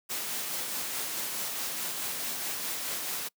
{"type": "noise with tremolo", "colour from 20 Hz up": "white", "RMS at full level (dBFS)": -33, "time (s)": [0.09, 3.29], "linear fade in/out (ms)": 20, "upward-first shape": "sine", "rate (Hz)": 4.7, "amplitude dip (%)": 25, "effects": ["noise-tail reverb RT60 0.1 s tail -25 dB re dry", "high-pass 150 Hz 12 dB/octave"]}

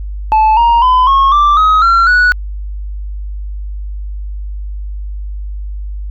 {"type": "tone with pitch steps", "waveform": "sine", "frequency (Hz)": [870, 937.8, 1011, 1089.8, 1174.8, 1266.4, 1365.2, 1471.6], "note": ["A5", "A#5", "B5", "C#6", "D6", "D#6", "F6", "F#6"], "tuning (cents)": [-20, 10, 40, -30, 0, 30, -40, -10], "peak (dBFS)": -3, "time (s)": [0.32, 2.32], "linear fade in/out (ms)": 0, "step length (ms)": 250, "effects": ["tanh soft clip ceiling -5 dBFS", "added 50 Hz sine -19 dBFS peak until 6.1 s"]}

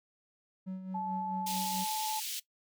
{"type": "tone with tremolo", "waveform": "triangle", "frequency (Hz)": 187.5, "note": "F#3", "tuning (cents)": 23, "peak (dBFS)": -33, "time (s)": [0.66, 1.85], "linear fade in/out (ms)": 20, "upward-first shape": "sine", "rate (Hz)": 4.6, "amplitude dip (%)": 55}
{"type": "tone", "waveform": "sine", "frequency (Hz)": 867, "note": "A5", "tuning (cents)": -26, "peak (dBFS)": -34, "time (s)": [0.94, 2.2], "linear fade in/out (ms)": 10}
{"type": "high-pass noise", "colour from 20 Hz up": "pink", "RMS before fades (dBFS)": -38, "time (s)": [1.46, 2.4], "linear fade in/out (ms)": 10, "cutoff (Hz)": 2900, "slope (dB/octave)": 24}
{"effects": ["noise-tail reverb RT60 0.1 s tail -18 dB re dry"]}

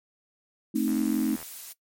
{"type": "chord", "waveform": "sine", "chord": "A diminished", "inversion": "none", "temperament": "equal with one note detuned", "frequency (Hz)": [220, 264.1, 311.1], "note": ["A3", "C4", "Eb4"], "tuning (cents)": [0, 16, 0], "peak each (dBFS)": -27, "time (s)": [0.74, 1.36], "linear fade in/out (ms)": 10}
{"type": "noise", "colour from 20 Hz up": "blue", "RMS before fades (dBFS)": -40, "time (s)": [0.75, 1.73], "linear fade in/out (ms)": 10}
{"type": "click train", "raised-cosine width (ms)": 0.5, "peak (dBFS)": -29, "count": 45, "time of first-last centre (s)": [0.88, 1.428], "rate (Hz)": 80.3}
{"effects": ["noise-tail reverb RT60 0.1 s tail -18 dB re dry", "MP3 64 kbps"]}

